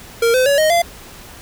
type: tone with pitch steps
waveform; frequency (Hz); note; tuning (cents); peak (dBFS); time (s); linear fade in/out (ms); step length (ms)
square; 463.8 / 511.7 / 564.4 / 622.7 / 686.9; A#4 / C5 / C#5 / D#5 / F5; -9 / -39 / +31 / +1 / -29; -12; 0.22-0.82; 5; 120
effects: pink hiss -38 dBFS RMS until 1.41 s